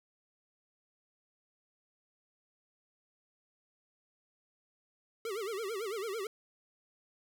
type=tone with vibrato; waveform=square; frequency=420 Hz; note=G#4; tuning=19 cents sharp; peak=-36 dBFS; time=5.25-6.27 s; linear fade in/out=2 ms; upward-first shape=sine; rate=9 Hz; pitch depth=190 cents each way; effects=none